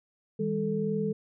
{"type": "tone cluster", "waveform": "sine", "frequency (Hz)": [161, 202.8, 437.7], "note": ["E3", "G#3", "A4"], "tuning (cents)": [-41, -41, -9], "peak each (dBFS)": [-33, -30, -30], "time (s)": [0.39, 1.13], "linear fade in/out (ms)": 10, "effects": []}